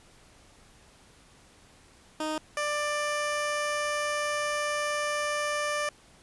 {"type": "tone pair in turn", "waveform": "15% pulse", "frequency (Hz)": [310, 591.8], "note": ["D#4", "D5"], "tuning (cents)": [-6, 13], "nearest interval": "major seventh", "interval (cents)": 1119, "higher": "second", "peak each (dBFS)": [-23, -21], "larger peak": "second", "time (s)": [[2.2, 2.38], [2.57, 5.89]], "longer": "second", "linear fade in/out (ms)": 2, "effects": ["pink hiss -57 dBFS RMS until 6.22 s", "resampled to 24000 Hz"]}